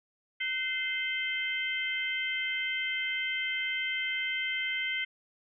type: harmonic tone with a mistuned harmonic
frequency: 519 Hz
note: C5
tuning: 14 cents flat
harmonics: 3 / 4 / 5 / 6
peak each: -39 / -31 / -43 / -36 dBFS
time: 0.4-5.05 s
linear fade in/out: 10 ms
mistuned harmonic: 3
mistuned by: -35 cents
effects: none